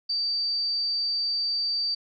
sine tone, 4636 Hz, D8, 23 cents flat, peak -24 dBFS, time 0.09-1.95 s, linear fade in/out 10 ms, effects none

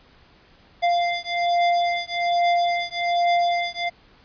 square beating tone pair, 695 / 696.2 Hz, F5 / F5, -9 / -6 cents, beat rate 1.2 Hz, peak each -23 dBFS, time 0.82-3.9 s, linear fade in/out 20 ms, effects pink hiss -54 dBFS RMS until 4.24 s + resampled to 11025 Hz

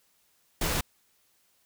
pink noise, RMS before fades -28 dBFS, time 0.61-0.81 s, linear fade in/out 5 ms, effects white hiss -68 dBFS RMS until 1.65 s

